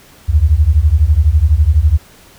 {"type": "beating tone pair", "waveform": "sine", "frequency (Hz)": [70.2, 82.2], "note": ["C#2", "E2"], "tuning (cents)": [22, -4], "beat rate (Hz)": 12, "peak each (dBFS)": -10, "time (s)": [0.28, 1.98], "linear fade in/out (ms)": 20, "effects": ["pink hiss -43 dBFS RMS until 2.38 s"]}